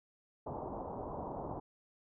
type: low-pass noise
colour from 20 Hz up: white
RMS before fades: -42 dBFS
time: 0.46-1.6 s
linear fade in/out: 10 ms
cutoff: 970 Hz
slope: 48 dB/octave
effects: none